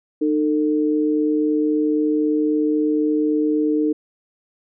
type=tone pair together; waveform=sine; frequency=304.8 / 448.6 Hz; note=D#4 / A4; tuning=-36 / +34 cents; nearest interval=perfect fifth; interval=670 cents; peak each=-17 / -22 dBFS; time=0.21-3.93 s; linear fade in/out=10 ms; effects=none